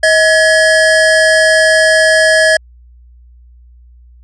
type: tone pair together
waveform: square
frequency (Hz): 636 / 1687.2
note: D#5 / G#6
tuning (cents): +38 / +27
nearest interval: octave + perfect fourth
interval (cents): 1689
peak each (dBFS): -10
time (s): 0.03-2.57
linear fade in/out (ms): 5
effects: added 60 Hz sine -38 dBFS peak until 4.23 s + resampled to 24000 Hz